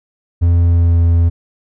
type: tone with pitch glide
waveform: triangle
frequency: 85.7 to 84.57 Hz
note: F2 to E2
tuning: -32 to +45 cents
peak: -6 dBFS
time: 0.41-1.3 s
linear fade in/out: 20 ms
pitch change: -23 cents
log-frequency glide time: 0.63-1 s
effects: none